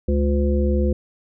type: harmonic tone with a mistuned harmonic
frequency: 71 Hz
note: C#2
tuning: 42 cents sharp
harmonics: 1 / 3 / 5 / 7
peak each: -18 / -23 / -25 / -26 dBFS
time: 0.08-0.93 s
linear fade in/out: 5 ms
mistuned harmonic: 7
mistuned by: +41 cents
effects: none